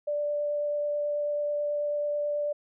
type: tone with vibrato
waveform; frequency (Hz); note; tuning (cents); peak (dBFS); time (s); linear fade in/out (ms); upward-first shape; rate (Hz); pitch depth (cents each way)
sine; 587.3; D5; 0; -26; 0.07-2.53; 10; triangle; 9.2; 8
effects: none